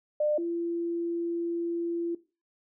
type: tone pair in turn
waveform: sine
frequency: 600 / 340 Hz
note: D5 / F4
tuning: +37 / -46 cents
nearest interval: minor seventh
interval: 983 cents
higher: first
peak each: -23 / -28 dBFS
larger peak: first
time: 0.2-0.38 / 0.38-2.15 s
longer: second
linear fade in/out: 5 ms
effects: noise-tail reverb RT60 0.3 s tail -17 dB re dry